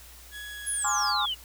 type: tone with pitch glide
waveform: 30% pulse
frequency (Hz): 1677 to 1663.5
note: G#6 to G#6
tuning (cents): +16 to +2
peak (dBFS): -35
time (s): 0.31-1.15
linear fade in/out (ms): 50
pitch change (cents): -14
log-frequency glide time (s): 0.49-0.7
type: exponential sweep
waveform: sine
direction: down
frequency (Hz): 11175 to 2843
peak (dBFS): -27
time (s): 0.66-1.35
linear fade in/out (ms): 20
type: chord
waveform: sine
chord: D half-diminished seventh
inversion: second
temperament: equal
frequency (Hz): 830.6 / 1046.5 / 1174.7 / 1396.9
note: Ab5 / C6 / D6 / F6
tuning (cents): 0 / 0 / 0 / 0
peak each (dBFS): -30 / -32 / -30 / -32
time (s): 0.84-1.26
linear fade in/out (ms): 10
effects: added 60 Hz sine -50 dBFS peak until 1.44 s + white hiss -50 dBFS RMS until 1.44 s